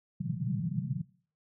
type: band-pass noise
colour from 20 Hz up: pink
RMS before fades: -33 dBFS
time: 0.2-1.02 s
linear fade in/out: 10 ms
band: 110 to 200 Hz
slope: 96 dB/octave
effects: noise-tail reverb RT60 0.5 s tail -22 dB re dry